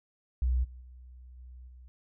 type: tone with level steps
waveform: sine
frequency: 62.4 Hz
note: B1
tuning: 19 cents sharp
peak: -24 / -44 / -47 / -45 / -48 dBFS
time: 0.42-1.88 s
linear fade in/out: 0 ms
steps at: 0.63 / 0.8 / 1.37 / 1.67 s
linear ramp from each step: 20 ms
effects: none